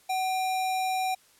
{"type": "tone with sample-and-hold", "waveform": "sine", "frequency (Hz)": 752, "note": "F#5", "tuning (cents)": 28, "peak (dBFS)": -25, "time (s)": [0.09, 1.15], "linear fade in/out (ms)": 10, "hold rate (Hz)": 3150, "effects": ["white hiss -60 dBFS RMS until 1.39 s", "low-pass 12000 Hz 12 dB/octave"]}